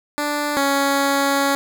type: tone pair in turn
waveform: 10% pulse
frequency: 293.7 / 278.3 Hz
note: D4 / C#4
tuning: 0 / +7 cents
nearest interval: minor second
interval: 93 cents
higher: first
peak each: -12 / -8 dBFS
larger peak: second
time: 0.18-0.57 / 0.57-1.55 s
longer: second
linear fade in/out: 0 ms
effects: none